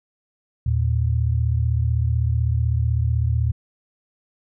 sine tone pair together, 79.8 / 115.7 Hz, D#2 / A#2, +44 / -13 cents, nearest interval tritone, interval 643 cents, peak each -20 dBFS, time 0.66-3.52 s, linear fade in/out 5 ms, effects none

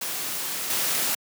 white noise with level steps, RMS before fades -30 / -25 dBFS, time 0.01-1.15 s, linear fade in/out 5 ms, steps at 0.7 s, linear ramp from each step 2 ms, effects high-pass 150 Hz 12 dB/octave

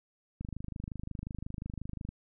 click train, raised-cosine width 5 ms, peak -26 dBFS, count 44, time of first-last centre 0.41-2.09 s, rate 25.6 Hz, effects none

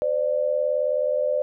sine tone pair together, 514.1 / 593 Hz, C5 / D5, -31 / +17 cents, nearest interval major second, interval 248 cents, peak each -24 / -22 dBFS, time 0.02-1.42 s, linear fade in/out 0 ms, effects none

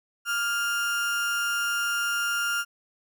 35% pulse tone with amplitude modulation, 1403 Hz, F6, 8 cents sharp, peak -21 dBFS, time 0.25-2.65 s, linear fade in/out 50 ms, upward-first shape sine, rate 233 Hz, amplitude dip 40%, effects none

